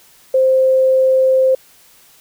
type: tone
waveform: sine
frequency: 523.3 Hz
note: C5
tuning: in tune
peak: -9 dBFS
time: 0.34-1.55 s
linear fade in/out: 5 ms
effects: white hiss -48 dBFS RMS until 2.2 s